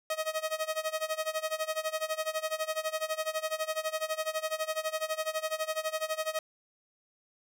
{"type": "tone with tremolo", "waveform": "sawtooth", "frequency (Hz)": 630, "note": "D#5", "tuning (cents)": 21, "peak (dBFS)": -24, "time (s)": [0.1, 6.39], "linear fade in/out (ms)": 2, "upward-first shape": "sine", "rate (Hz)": 12, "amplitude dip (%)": 90, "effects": []}